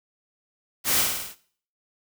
white noise with echo, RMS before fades -23 dBFS, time 0.84-1.05 s, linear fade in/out 50 ms, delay 51 ms, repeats 6, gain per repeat -3 dB, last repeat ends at 1.356 s, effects noise-tail reverb RT60 0.5 s tail -17 dB re dry

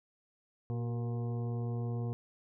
harmonic tone with a mistuned harmonic, 118.3 Hz, A#2, 26 cents sharp, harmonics 1 / 2 / 3 / 4 / 6 / 7 / 8 / 9, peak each -33 / -42 / -47 / -45 / -51 / -59 / -61 / -58 dBFS, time 0.7-2.13 s, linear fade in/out 0 ms, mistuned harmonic 3, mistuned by +59 cents, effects none

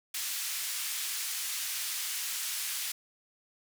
white band-pass noise, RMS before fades -35 dBFS, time 0.14-2.92 s, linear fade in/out 5 ms, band 1800 to 13000 Hz, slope 12 dB/octave, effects none

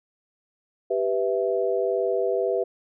sine chord, E minor, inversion first, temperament equal, 392 / 493.9 / 659.3 Hz, G4 / B4 / E5, 0 / 0 / 0 cents, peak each -25 / -25 / -27 dBFS, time 0.9-2.64 s, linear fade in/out 10 ms, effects none

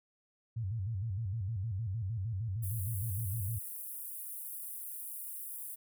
sine tone with vibrato, 103.9 Hz, G#2, 1 cent sharp, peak -33 dBFS, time 0.56-3.59 s, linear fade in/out 10 ms, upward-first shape square, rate 6.5 Hz, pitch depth 170 cents each way
pink high-pass noise, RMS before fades -43 dBFS, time 2.62-5.76 s, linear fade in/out 20 ms, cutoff 9700 Hz, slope 48 dB/octave
effects none

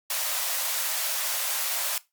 white high-pass noise, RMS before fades -28 dBFS, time 0.1-1.98 s, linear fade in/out 2 ms, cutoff 520 Hz, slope 96 dB/octave, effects noise-tail reverb RT60 0.2 s tail -18 dB re dry + Opus 48 kbps

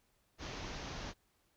pink low-pass noise, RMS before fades -44 dBFS, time 0.38-1.14 s, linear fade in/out 50 ms, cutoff 6500 Hz, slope 96 dB/octave, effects pink hiss -75 dBFS RMS until 1.56 s

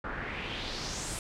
pink noise with low-pass filter sweep, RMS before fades -37 dBFS, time 0.04-1.19 s, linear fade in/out 2 ms, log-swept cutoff 1400 to 9500 Hz, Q 3, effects none

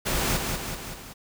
pink noise with echo, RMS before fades -26 dBFS, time 0.05-0.38 s, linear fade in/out 20 ms, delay 190 ms, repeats 4, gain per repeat -4 dB, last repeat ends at 1.14 s, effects none

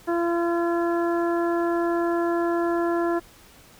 harmonic tone, 341.2 Hz, F4, 40 cents flat, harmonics 1 / 2 / 3 / 4 / 5, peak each -22 / -28 / -32 / -34 / -36 dBFS, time 0.07-3.2 s, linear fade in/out 20 ms, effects pink hiss -51 dBFS RMS until 3.79 s

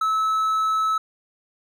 triangle tone, 1300 Hz, E6, 24 cents flat, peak -17 dBFS, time 0.01-0.98 s, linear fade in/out 5 ms, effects none

